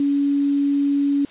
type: tone with quantisation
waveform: sine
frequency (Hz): 282.6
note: C#4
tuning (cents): +34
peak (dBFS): -16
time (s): 0-1.25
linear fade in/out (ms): 2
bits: 7
effects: white hiss -45 dBFS RMS until 1.3 s + resampled to 8000 Hz